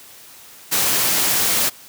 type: noise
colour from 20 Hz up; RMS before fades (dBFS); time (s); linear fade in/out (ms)
white; -18; 0.71-1.7; 20
effects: white hiss -43 dBFS RMS until 1.88 s + high-pass 80 Hz 12 dB/octave